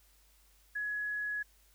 sine tone, 1683 Hz, G#6, 23 cents sharp, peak -33 dBFS, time 0.75-1.43 s, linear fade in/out 10 ms, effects added 50 Hz sine -65 dBFS peak until 1.74 s + white hiss -67 dBFS RMS until 1.74 s

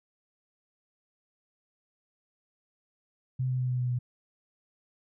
sine tone with pitch steps, 128.8 / 127.69 / 126.59 / 125.5 / 124.41 / 123.34 Hz, C3 / C3 / B2 / B2 / B2 / B2, -27 / -42 / +43 / +28 / +13 / -2 cents, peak -26 dBFS, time 3.39-3.99 s, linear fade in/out 10 ms, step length 100 ms, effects none

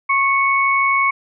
sine tone pair together, 1093.6 / 2217 Hz, C#6 / C#7, -24 / 0 cents, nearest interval octave, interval 1224 cents, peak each -16 dBFS, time 0.09-1.11 s, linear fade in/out 10 ms, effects none

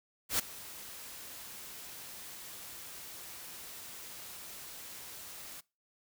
white noise with ADSR envelope, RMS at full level -28 dBFS, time 0.29-5.61 s, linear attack 100 ms, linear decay 11 ms, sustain -19 dB, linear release 14 ms, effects noise-tail reverb RT60 0.3 s tail -24 dB re dry

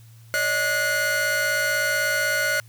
45% pulse tone cluster, 567 / 623 / 1457 / 2083 Hz, C#5 / D#5 / F#6 / C7, +39 / +2 / -27 / -8 cents, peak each -30 / -30 / -22 / -29 dBFS, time 0.34-2.6 s, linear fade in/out 0 ms, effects added 114 Hz sine -45 dBFS peak until 2.68 s + white hiss -57 dBFS RMS until 2.68 s

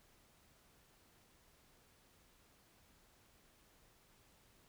silence, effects pink hiss -69 dBFS RMS until 4.68 s

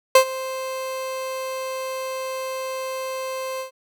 30% pulse tone with ADSR envelope, 523.3 Hz, C5, in tune, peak -5 dBFS, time 0.15-3.71 s, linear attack 4 ms, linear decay 87 ms, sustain -19 dB, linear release 110 ms, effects none

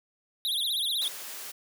square tone with vibrato, 3600 Hz, A7, 39 cents sharp, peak -27 dBFS, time 0.45-1.08 s, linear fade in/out 0 ms, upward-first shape triangle, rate 16 Hz, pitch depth 220 cents each way
white high-pass noise, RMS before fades -40 dBFS, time 1.01-1.52 s, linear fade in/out 10 ms, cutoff 340 Hz, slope 12 dB/octave
effects none

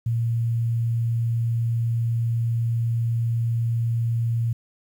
sine tone, 116 Hz, A#2, 8 cents flat, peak -20 dBFS, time 0.06-4.53 s, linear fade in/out 5 ms, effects 9-bit

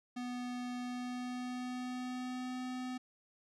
square tone with pitch glide, 246.8 to 253.3 Hz, B3 to B3, -1 to +44 cents, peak -39 dBFS, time 0.16-2.98 s, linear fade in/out 10 ms, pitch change +45 cents, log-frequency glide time 0.8-2.61 s, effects low-pass 7000 Hz 12 dB/octave

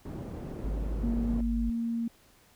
white low-pass noise, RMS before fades -39 dBFS, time 0.05-1.41 s, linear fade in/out 5 ms, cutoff 290 Hz, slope 12 dB/octave
sine tone, 51.91 Hz, G#1, in tune, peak -29 dBFS, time 0.64-1.7 s, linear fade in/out 0 ms
sine tone with pitch glide, 233.1 to 231.6 Hz, A#3 to A#3, 0 to -11 cents, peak -28 dBFS, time 1.03-2.08 s, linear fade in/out 5 ms, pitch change -11 cents, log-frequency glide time 1.32-1.61 s
effects pink hiss -61 dBFS RMS until 2.55 s

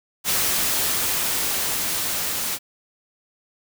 white noise with level ramp, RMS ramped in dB -21 to -26 dBFS, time 0.24-2.59 s, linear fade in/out 50 ms, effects none

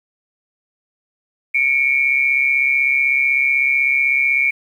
sine tone pair together, 2217 / 2353 Hz, C#7 / D7, 0 / +3 cents, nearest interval minor second, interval 103 cents, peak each -16 dBFS, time 1.54-4.51 s, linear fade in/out 10 ms, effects 8-bit

